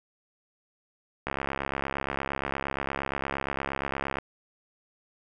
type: click train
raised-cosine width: 0.5 ms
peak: -14 dBFS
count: 201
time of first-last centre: 1.27-4.185 s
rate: 68.6 Hz
effects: none